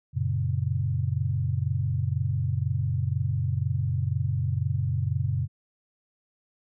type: chord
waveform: sine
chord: F# major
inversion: none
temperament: equal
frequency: 92.5 / 116.54 / 138.59 Hz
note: F#2 / A#2 / C#3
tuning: 0 / 0 / 0 cents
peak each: -28 dBFS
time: 0.13-5.48 s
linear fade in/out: 50 ms
effects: none